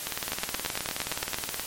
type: two click trains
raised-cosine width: 0.2 ms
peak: -12 / -10 dBFS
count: 30 / 10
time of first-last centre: 0.07-1.596 / 0.32-1.344 s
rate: 19 / 8.79 Hz
effects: white hiss -36 dBFS RMS until 1.66 s + MP3 64 kbps